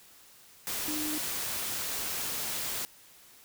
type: tone in noise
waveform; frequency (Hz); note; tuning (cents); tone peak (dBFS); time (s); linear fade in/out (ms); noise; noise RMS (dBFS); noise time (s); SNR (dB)
sine; 304.7; D#4; -36; -34; 0.88-1.18; 0; white; -34; 0.67-2.85; -3
effects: white hiss -56 dBFS RMS until 3.44 s